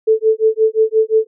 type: tone with tremolo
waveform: sine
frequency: 440 Hz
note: A4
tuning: in tune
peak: -7 dBFS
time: 0.07-1.27 s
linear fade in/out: 10 ms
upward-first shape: sine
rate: 5.7 Hz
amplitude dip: 100%
effects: none